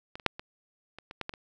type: clicks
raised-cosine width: 0.3 ms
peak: -24 / -30 / -6 / -23 / -27 / -26 / -17 / -18 / -27 dBFS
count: 9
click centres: 0.155 / 0.198 / 0.263 / 0.395 / 0.986 / 1.111 / 1.213 / 1.294 / 1.338 s
effects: none